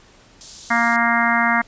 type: high-pass noise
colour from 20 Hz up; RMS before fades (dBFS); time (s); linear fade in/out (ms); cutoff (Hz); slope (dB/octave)
white; -35; 0.41-0.96; 0; 3700; 24
type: harmonic tone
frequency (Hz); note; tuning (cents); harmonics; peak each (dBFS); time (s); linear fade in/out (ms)
233.8; A#3; +5; 1 / 3 / 4 / 5 / 6 / 7 / 8 / 9; -23 / -23 / -23 / -23 / -23 / -23 / -23 / -23; 0.7-1.62; 10
effects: pink hiss -50 dBFS RMS until 1.67 s + resampled to 16000 Hz